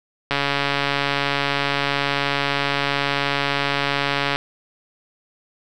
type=click train; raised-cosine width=0.3 ms; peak=-4 dBFS; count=572; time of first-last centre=0.31-4.36 s; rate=141 Hz; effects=none